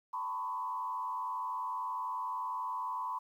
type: tone with frequency modulation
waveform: sine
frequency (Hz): 1002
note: B5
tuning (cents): +25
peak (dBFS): -34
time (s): 0.13-3.19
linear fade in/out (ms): 10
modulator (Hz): 91.1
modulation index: 1
effects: 11-bit